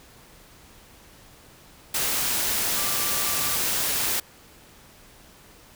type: tone in noise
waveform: sine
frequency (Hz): 1174.7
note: D6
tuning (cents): 0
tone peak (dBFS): -36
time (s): 2.76-3.56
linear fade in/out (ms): 5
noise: white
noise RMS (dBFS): -25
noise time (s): 1.94-4.2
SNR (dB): -14
effects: pink hiss -51 dBFS RMS until 5.75 s